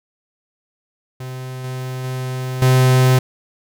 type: tone with level steps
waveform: 45% pulse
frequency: 128.8 Hz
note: C3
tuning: 27 cents flat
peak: -27 / -24 / -22 / -10 dBFS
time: 1.2-3.19 s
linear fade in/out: 5 ms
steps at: 1.64 / 2.04 / 2.62 s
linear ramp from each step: 2 ms
effects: none